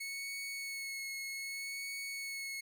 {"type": "tone with vibrato", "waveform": "sawtooth", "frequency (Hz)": 2200, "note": "C#7", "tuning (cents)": -14, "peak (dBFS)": -36, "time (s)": [0, 2.61], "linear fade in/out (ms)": 10, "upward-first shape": "sine", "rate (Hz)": 0.64, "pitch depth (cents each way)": 18, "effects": []}